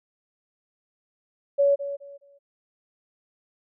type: tone with echo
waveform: sine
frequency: 563 Hz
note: C#5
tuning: 27 cents sharp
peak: -16 dBFS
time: 1.58-1.76 s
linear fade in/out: 20 ms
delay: 210 ms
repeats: 3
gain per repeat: -12 dB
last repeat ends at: 2.39 s
effects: none